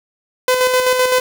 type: tone with tremolo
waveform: sawtooth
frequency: 507 Hz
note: B4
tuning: 45 cents sharp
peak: -7 dBFS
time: 0.48-1.2 s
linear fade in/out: 2 ms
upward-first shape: square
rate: 7.8 Hz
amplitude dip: 40%
effects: none